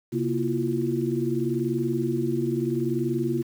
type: tone cluster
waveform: sine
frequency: 134.2 / 235.4 / 333.4 / 354.1 Hz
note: C3 / A#3 / E4 / F4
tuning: +44 / +17 / +20 / +24 cents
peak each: -29 / -29 / -28 / -28 dBFS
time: 0.12-3.43 s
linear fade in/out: 20 ms
effects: 8-bit